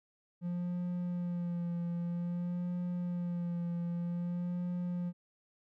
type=tone with vibrato; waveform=triangle; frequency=174.61 Hz; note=F3; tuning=in tune; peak=-31 dBFS; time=0.41-5.13 s; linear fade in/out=50 ms; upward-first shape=sine; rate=0.52 Hz; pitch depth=27 cents each way; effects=none